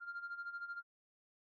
sine tone with tremolo, 1396.9 Hz, F6, in tune, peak -38 dBFS, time 0-0.83 s, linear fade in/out 50 ms, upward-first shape sine, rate 13 Hz, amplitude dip 75%, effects tanh soft clip ceiling -38 dBFS

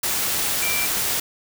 sine tone in noise, 2349 Hz, D7, in tune, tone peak -25 dBFS, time 0.62-0.86 s, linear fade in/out 5 ms, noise white, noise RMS -23 dBFS, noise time 0.03-1.2 s, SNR -5 dB, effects none

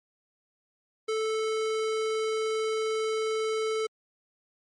square tone, 438.8 Hz, A4, 5 cents flat, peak -27 dBFS, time 1.08-3.87 s, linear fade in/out 10 ms, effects low-pass 8000 Hz 12 dB/octave + MP3 48 kbps

